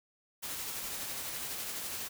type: noise with tremolo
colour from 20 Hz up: white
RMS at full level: -38 dBFS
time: 0.42-2.09 s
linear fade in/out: 20 ms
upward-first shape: sine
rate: 12 Hz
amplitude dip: 25%
effects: none

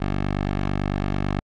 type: tone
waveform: 10% pulse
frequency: 49 Hz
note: G1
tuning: in tune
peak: -14 dBFS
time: 0-1.4 s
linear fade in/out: 10 ms
effects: low-pass 3000 Hz 12 dB/octave + AAC 48 kbps

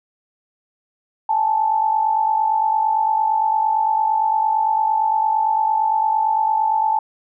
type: tone pair together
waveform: sine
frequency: 830.6 / 879.4 Hz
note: G#5 / A5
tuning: 0 / -1 cents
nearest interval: minor second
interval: 99 cents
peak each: -22 / -16 dBFS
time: 1.29-6.99 s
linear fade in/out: 5 ms
effects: none

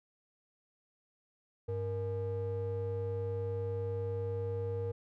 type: ring-modulated tone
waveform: triangle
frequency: 185 Hz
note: F#3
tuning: in tune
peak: -28 dBFS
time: 1.68-4.92 s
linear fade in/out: 10 ms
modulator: 285 Hz
effects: none

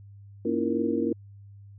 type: tone cluster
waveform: sine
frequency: 234.1 / 277.7 / 321.1 / 343.5 / 466.4 Hz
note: A#3 / C#4 / E4 / F4 / A#4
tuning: +8 / +3 / -45 / -29 / +1 cents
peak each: -30 dBFS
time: 0.45-1.13 s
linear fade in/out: 5 ms
effects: added 100 Hz sine -45 dBFS peak until 1.78 s

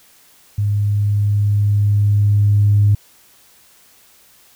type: tone with level ramp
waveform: sine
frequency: 102.8 Hz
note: G#2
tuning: 17 cents flat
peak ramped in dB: -14 to -8 dBFS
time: 0.58-2.95 s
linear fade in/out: 5 ms
effects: tanh soft clip ceiling -4 dBFS + white hiss -50 dBFS RMS until 4.55 s

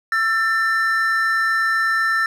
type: tone pair together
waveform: triangle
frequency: 1338 / 1786 Hz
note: E6 / A6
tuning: +25 / +25 cents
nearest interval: perfect fourth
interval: 500 cents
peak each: -19 / -16 dBFS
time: 0.12-2.26 s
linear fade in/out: 2 ms
effects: none

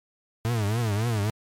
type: tone with vibrato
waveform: 40% pulse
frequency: 110 Hz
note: A2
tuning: in tune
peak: -22 dBFS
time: 0.45-1.3 s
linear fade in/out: 0 ms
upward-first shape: triangle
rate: 3.6 Hz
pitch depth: 190 cents each way
effects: MP3 64 kbps

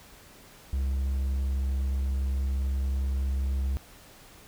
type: tone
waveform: triangle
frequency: 67 Hz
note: C2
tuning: 42 cents sharp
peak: -23 dBFS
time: 0.73-3.77 s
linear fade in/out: 0 ms
effects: pink hiss -52 dBFS RMS until 4.47 s

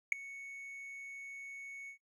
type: tone with ADSR envelope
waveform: triangle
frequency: 2217 Hz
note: C#7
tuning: in tune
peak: -19 dBFS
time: 0.12-1.98 s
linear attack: 3 ms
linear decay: 5 ms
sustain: -24 dB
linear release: 95 ms
effects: noise-tail reverb RT60 0.1 s tail -23 dB re dry + resampled to 32000 Hz

